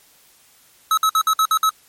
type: tone bursts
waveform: square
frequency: 1291 Hz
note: E6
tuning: 37 cents flat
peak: -14 dBFS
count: 7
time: 0.91-1.694 s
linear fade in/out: 2 ms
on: 64 ms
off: 56 ms
effects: white hiss -53 dBFS RMS until 1.88 s + MP3 64 kbps